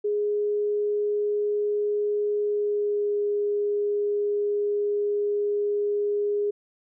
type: tone with pitch glide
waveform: sine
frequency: 415.3 to 411.7 Hz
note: G#4 to G#4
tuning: 0 to -15 cents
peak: -22 dBFS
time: 0.04-6.51 s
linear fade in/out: 10 ms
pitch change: -15 cents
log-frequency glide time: 2.41-3.2 s
effects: none